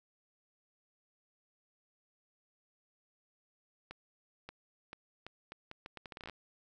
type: accelerating click train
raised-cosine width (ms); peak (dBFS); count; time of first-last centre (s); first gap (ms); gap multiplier
0.3; -29; 17; 3.91-6.297; 580; 0.76
effects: none